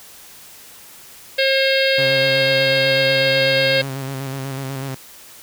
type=harmonic tone; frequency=537 Hz; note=C5; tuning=45 cents sharp; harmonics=1 / 3 / 4 / 5 / 6 / 7 / 8 / 9; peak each=-17 / -22 / -23 / -24 / -25 / -25 / -26 / -27 dBFS; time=1.38-3.82 s; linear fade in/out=10 ms
type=tone with vibrato; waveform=sawtooth; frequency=134.8 Hz; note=C#3; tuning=48 cents flat; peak=-21 dBFS; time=1.98-4.95 s; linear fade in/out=5 ms; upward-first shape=square; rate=8.1 Hz; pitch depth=35 cents each way
effects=white hiss -42 dBFS RMS until 5.42 s